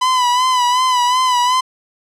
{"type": "tone with vibrato", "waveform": "45% pulse", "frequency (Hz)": 1001, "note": "B5", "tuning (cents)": 23, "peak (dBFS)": -12, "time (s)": [0.01, 1.61], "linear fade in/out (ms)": 10, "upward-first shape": "sine", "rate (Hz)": 2.7, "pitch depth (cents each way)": 52, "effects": ["low-pass 8000 Hz 12 dB/octave"]}